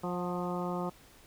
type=harmonic tone with a mistuned harmonic; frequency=177.2 Hz; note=F3; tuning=25 cents sharp; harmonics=1 / 2 / 3 / 4 / 5 / 6 / 7; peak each=-35 / -38 / -40 / -41 / -42 / -43 / -43 dBFS; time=0.03-0.9 s; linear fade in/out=10 ms; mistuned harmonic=4; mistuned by=+31 cents; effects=pink hiss -58 dBFS RMS until 1.26 s